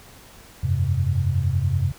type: chord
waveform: sine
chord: F suspended second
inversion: none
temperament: equal with one note detuned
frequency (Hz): 87.31 / 98 / 132.26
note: F2 / G2 / C3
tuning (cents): 0 / 0 / +19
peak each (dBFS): -23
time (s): 0.63-1.92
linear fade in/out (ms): 10
effects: pink hiss -47 dBFS RMS until 1.98 s